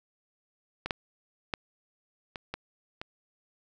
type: clicks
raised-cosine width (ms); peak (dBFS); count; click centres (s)
0.3; -17 / -12 / -13 / -21 / -18 / -21; 6; 0.86 / 0.908 / 1.538 / 2.358 / 2.54 / 3.015
effects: none